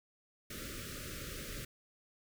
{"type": "band-stop noise", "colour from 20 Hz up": "pink", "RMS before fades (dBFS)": -44, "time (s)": [0.5, 1.65], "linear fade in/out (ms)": 5, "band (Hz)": [600, 1200], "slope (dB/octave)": 96, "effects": []}